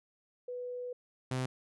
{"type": "tone pair in turn", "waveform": ["sine", "sawtooth"], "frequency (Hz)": [493.9, 128.68], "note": ["B4", "C3"], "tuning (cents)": [0, -28], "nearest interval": "octave + major seventh", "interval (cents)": 2328, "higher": "first", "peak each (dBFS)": [-37, -28], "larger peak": "second", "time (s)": [[0.48, 0.93], [1.31, 1.46]], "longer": "first", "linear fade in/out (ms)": 5, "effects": ["resampled to 24000 Hz"]}